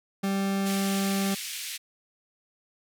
40% pulse tone, 195.8 Hz, G3, 2 cents flat, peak -24 dBFS, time 0.23-1.35 s, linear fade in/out 10 ms
pink band-pass noise, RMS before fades -36 dBFS, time 0.65-1.78 s, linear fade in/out 20 ms, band 2200 to 14000 Hz, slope 24 dB/octave
effects none

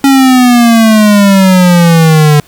square exponential sweep, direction down, 276.9 to 146.83 Hz, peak -3 dBFS, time 0.04-2.4 s, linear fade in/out 2 ms, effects pink hiss -41 dBFS RMS until 2.47 s

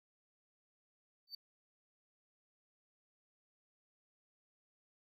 triangle tone with exponential growth, 4566 Hz, D8, 50 cents flat, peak -39 dBFS, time 1.27-1.35 s, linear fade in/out 5 ms, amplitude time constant 17 ms, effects none

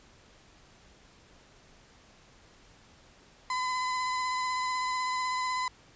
35% pulse tone with vibrato, 1012 Hz, B5, 42 cents sharp, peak -27 dBFS, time 3.5-5.68 s, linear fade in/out 2 ms, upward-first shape triangle, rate 16 Hz, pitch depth 20 cents each way, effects pink hiss -58 dBFS RMS until 5.95 s + resampled to 16000 Hz

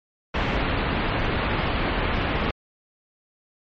pink low-pass noise, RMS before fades -24 dBFS, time 0.34-2.51 s, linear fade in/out 5 ms, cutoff 3100 Hz, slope 24 dB/octave, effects MP3 32 kbps

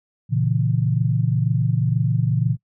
sine chord, A# diminished, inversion none, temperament equal, 116.54 / 138.59 / 164.81 Hz, A#2 / C#3 / E3, 0 / 0 / 0 cents, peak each -20 / -21 / -23 dBFS, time 0.29-2.57 s, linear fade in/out 50 ms, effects noise-tail reverb RT60 0.1 s tail -23 dB re dry

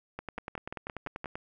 two click trains, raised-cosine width 0.5 ms, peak -22 / -22 dBFS, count 6 / 13, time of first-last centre 0.38-1.244 / 0.19-1.355 s, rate 5.79 / 10.3 Hz, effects none

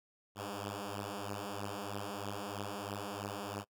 5% pulse beating tone pair, 99.7 / 102.8 Hz, G2 / G#2, +30 / -17 cents, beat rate 3.1 Hz, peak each -31 dBFS, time 0.35-3.65 s, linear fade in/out 50 ms, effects noise-tail reverb RT60 0.1 s tail -24 dB re dry

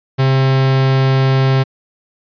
45% pulse tone, 133.2 Hz, C3, 31 cents sharp, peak -10 dBFS, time 0.18-1.64 s, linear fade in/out 20 ms, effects resampled to 11025 Hz

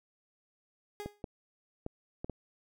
30% pulse tone with exponential decay, 412.8 Hz, G#4, 10 cents flat, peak -34 dBFS, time 1-1.22 s, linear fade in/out 0 ms, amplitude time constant 46 ms
clicks, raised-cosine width 2 ms, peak -24 dBFS, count 5, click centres 1.06 / 1.242 / 1.864 / 2.245 / 2.297 s
effects none

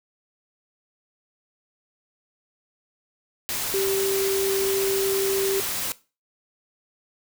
sine tone in noise, 389.9 Hz, G4, 9 cents flat, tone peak -22 dBFS, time 3.74-5.6 s, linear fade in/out 0 ms, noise white, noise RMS -28 dBFS, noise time 3.49-5.92 s, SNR +3 dB, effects noise-tail reverb RT60 0.3 s tail -18 dB re dry

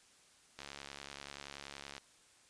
click train, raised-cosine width 0.2 ms, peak -28 dBFS, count 99, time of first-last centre 0.59-1.98 s, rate 70.5 Hz, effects white hiss -65 dBFS RMS until 2.49 s + resampled to 22050 Hz

